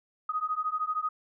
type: beating tone pair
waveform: sine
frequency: 1244.5 / 1257.5 Hz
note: D#6 / D#6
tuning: 0 / +18 cents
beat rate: 13 Hz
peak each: -31 dBFS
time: 0.29-1.09 s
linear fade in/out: 5 ms
effects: none